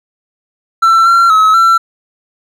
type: tone with pitch steps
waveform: triangle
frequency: 1341 / 1367 / 1285 / 1350 Hz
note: E6 / F6 / E6 / E6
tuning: +29 / -37 / -45 / +41 cents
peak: -3 dBFS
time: 0.82-1.78 s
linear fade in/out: 10 ms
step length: 240 ms
effects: none